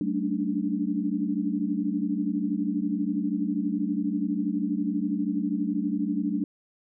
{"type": "tone cluster", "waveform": "sine", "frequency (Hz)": [190.8, 219.5, 285.7, 298], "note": ["G3", "A3", "D4", "D4"], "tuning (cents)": [-47, -4, -48, 25], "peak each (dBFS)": -30, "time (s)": [0.01, 6.44], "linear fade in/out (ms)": 2, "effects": []}